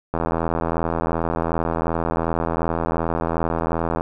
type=click train; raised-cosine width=1 ms; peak=-8 dBFS; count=321; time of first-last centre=0.14-4.009 s; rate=82.7 Hz; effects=none